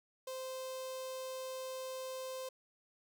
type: tone with notch filter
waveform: sawtooth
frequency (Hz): 520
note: C5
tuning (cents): -11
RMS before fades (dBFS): -43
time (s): 0.27-2.49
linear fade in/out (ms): 5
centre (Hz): 1800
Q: 0.89
effects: none